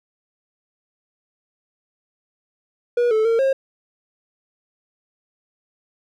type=tone with pitch steps; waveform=triangle; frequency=481.8 / 436.5 / 457.4 / 537 Hz; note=B4 / A4 / A#4 / C5; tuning=-43 / -14 / -33 / +45 cents; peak=-13 dBFS; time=2.97-3.53 s; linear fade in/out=5 ms; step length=140 ms; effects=none